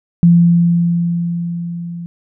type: tone with level ramp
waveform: sine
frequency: 171.3 Hz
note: F3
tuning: 33 cents flat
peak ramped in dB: -4 to -24 dBFS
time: 0.23-2.06 s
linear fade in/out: 0 ms
effects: none